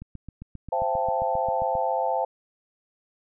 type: click train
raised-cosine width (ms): 5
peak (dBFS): -26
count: 14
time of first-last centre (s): 0.02-1.753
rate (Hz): 7.5
type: chord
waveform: sine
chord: A minor seventh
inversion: first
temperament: equal with one note detuned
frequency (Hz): 523.3 / 675.4 / 784 / 880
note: C5 / E5 / G5 / A5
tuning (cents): 0 / +42 / 0 / 0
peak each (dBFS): -28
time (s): 0.72-2.25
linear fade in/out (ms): 5
effects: none